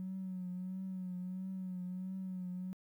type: tone with vibrato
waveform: triangle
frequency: 185 Hz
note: F#3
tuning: in tune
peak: -35 dBFS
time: 0-2.73 s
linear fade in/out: 0 ms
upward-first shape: triangle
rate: 1.5 Hz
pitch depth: 49 cents each way
effects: tanh soft clip ceiling -36 dBFS + 12-bit